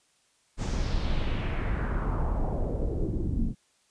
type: noise with low-pass filter sweep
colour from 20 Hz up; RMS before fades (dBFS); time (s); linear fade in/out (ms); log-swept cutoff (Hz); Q
brown; -28; 0.57-3.55; 50; 7500 to 210; 2.4
effects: white hiss -67 dBFS RMS until 3.9 s + resampled to 22050 Hz